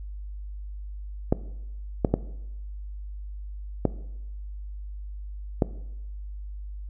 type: clicks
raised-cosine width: 2 ms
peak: -6 dBFS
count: 5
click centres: 1.325 / 2.048 / 2.14 / 3.853 / 5.622 s
effects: noise-tail reverb RT60 0.9 s tail -17 dB re dry + added 50 Hz sine -34 dBFS peak until 6.89 s